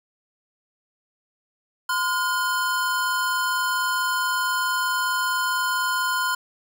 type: tone pair together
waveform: square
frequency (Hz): 1023.5 / 1428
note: C6 / F6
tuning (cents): -38 / +38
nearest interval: tritone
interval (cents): 576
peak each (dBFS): -25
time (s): 1.89-6.35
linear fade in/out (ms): 5
effects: none